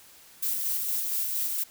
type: noise with tremolo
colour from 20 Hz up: violet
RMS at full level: -28 dBFS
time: 0.42-1.64 s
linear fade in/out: 10 ms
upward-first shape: square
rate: 4.3 Hz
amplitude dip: 25%
effects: white hiss -53 dBFS RMS until 1.7 s